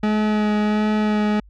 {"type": "tone with vibrato", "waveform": "40% pulse", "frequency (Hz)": 211.9, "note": "G#3", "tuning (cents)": 35, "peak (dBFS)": -16, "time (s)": [0.03, 1.4], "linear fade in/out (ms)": 5, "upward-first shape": "sine", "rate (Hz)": 1.4, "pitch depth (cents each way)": 13, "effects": ["added 50 Hz sine -44 dBFS peak until 1.49 s", "low-pass 3000 Hz 12 dB/octave"]}